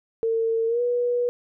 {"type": "tone with pitch glide", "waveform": "sine", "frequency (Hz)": [453.1, 485.6], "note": ["A#4", "B4"], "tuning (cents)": [-49, -29], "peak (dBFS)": -20, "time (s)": [0.23, 1.29], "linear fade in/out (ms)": 0, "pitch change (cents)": 120, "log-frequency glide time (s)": [0.67, 0.81], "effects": []}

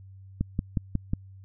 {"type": "click train", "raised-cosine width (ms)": 5, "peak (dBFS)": -13, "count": 5, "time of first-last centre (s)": [0.41, 1.135], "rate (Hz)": 5.52, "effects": ["added 96 Hz sine -45 dBFS peak until 1.44 s"]}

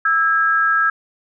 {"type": "tone pair together", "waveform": "sine", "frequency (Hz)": [1318.5, 1632.2], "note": ["E6", "G#6"], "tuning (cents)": [0, -31], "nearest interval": "major third", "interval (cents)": 369, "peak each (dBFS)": -16, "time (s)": [0.05, 0.9], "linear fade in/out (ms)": 5, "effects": []}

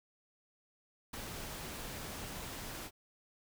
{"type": "noise with ADSR envelope", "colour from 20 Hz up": "pink", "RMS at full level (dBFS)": -40, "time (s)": [1.13, 2.91], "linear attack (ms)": 10, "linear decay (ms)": 4, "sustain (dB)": -4, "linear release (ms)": 58, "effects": []}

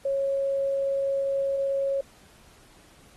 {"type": "tone", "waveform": "sine", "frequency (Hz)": 549, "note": "C#5", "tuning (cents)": -17, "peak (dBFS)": -23, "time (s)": [0.05, 2.01], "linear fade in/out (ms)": 5, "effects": ["pink hiss -56 dBFS RMS until 3.16 s", "AAC 32 kbps"]}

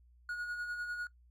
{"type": "tone with tremolo", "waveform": "triangle", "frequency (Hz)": 1448, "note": "F#6", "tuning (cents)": -38, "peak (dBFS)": -33, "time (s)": [0.29, 1.07], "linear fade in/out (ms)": 2, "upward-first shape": "sine", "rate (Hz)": 10, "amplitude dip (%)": 45, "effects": ["noise-tail reverb RT60 0.1 s tail -18 dB re dry", "added 60 Hz sine -60 dBFS peak until 1.3 s"]}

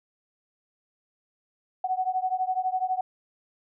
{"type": "beating tone pair", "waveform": "sine", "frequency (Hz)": [740, 752], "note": ["F#5", "F#5"], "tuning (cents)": [0, 28], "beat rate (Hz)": 12, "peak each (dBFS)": [-27, -28], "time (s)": [1.84, 3.01], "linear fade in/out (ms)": 5, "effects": []}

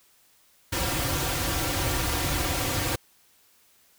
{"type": "noise with comb filter", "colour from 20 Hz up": "pink", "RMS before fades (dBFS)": -27, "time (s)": [0.72, 2.96], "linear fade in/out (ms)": 10, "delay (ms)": 4.7, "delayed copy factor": -1, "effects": ["white hiss -61 dBFS RMS until 3.98 s"]}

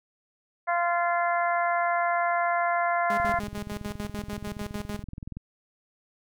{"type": "harmonic tone", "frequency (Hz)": 345.8, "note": "F4", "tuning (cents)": -17, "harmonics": [2, 3, 4, 5, 6], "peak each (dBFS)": [-25, -29, -31, -33, -35], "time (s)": [0.67, 3.4], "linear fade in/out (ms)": 20}
{"type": "tone with tremolo", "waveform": "sawtooth", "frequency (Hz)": 206.6, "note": "G#3", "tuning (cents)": -9, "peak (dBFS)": -28, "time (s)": [3.1, 5.03], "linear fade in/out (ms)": 2, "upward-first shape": "square", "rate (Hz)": 6.7, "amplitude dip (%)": 80}
{"type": "click train", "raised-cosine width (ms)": 5, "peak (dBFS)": -25, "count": 47, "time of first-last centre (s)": [3.2, 5.37], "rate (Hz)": 21.2}
{"effects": []}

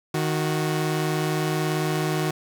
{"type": "tone pair together", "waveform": "sawtooth", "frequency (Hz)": [154.94, 368.5], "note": ["D#3", "F#4"], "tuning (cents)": [-7, -7], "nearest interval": "octave + minor third", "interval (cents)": 1500, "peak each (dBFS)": [-20, -23], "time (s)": [0.14, 2.31], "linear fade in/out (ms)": 5, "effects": []}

